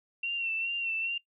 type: tone with vibrato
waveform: sine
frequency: 2722 Hz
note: F7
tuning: 45 cents flat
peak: -29 dBFS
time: 0.23-1.18 s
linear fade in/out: 5 ms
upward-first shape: sine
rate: 2.4 Hz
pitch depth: 44 cents each way
effects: noise-tail reverb RT60 0.1 s tail -21 dB re dry